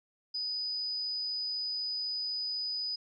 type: tone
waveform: sine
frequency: 4978 Hz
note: D#8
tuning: in tune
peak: -32 dBFS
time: 0.34-2.96 s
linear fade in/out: 10 ms
effects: none